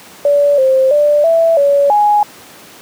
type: tone with pitch steps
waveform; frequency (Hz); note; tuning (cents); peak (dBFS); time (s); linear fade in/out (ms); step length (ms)
sine; 575 / 527 / 589 / 661 / 566 / 832; D5 / C5 / D5 / E5 / C#5 / G#5; -37 / +12 / +5 / +5 / +36 / +3; -7; 0.25-2.23; 2; 330
effects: pink hiss -37 dBFS RMS until 2.81 s + high-pass 200 Hz 12 dB/octave